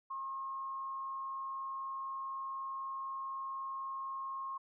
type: tone with frequency modulation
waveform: sine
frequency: 1076 Hz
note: C6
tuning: 48 cents sharp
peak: -38 dBFS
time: 0.1-4.58 s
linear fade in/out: 10 ms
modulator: 131 Hz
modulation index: 0.22
effects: none